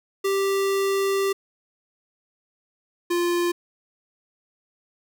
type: tone pair in turn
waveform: square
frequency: 392 / 348.2 Hz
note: G4 / F4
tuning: 0 / -5 cents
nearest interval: major second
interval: 205 cents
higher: first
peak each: -21 / -21 dBFS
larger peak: neither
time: 0.24-1.33 / 3.1-3.52 s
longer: first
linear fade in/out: 10 ms
effects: none